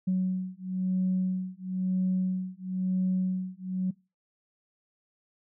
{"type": "beating tone pair", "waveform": "sine", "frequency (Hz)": [185, 186], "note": ["F#3", "F#3"], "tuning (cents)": [0, 9], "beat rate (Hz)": 1, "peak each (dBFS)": -28, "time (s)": [0.07, 3.91], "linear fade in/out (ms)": 10, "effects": ["noise-tail reverb RT60 0.3 s tail -24 dB re dry", "tanh soft clip ceiling -19 dBFS"]}